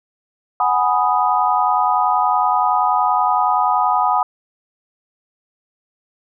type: chord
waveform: sine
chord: G# minor seventh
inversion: third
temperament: equal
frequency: 740 / 830.6 / 987.8 / 1244.5 Hz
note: F#5 / G#5 / B5 / D#6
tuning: 0 / 0 / 0 / 0 cents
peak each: -19 dBFS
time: 0.6-4.23 s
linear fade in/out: 2 ms
effects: none